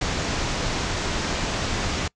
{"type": "low-pass noise", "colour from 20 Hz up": "pink", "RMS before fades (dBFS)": -26, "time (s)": [0.01, 2.08], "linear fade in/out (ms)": 5, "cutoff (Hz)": 7200, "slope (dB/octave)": 48, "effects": ["noise-tail reverb RT60 0.1 s tail -24 dB re dry"]}